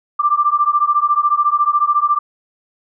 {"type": "beating tone pair", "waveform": "sine", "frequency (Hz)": [1174.7, 1188.7], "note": ["D6", "D6"], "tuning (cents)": [0, 21], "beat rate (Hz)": 14, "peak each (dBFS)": -15, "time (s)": [0.19, 2.19], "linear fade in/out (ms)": 10, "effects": []}